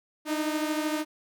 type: beating tone pair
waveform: sawtooth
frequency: 304.2 / 317.2 Hz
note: D#4 / D#4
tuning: -39 / +33 cents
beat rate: 13 Hz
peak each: -24 / -29 dBFS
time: 0.25-1.05 s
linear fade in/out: 50 ms
effects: none